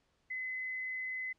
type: tone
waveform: sine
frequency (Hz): 2031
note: B6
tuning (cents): +48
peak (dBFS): -36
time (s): 0.3-1.33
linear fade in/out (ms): 10
effects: pink hiss -75 dBFS RMS until 1.38 s + low-pass 6000 Hz 12 dB/octave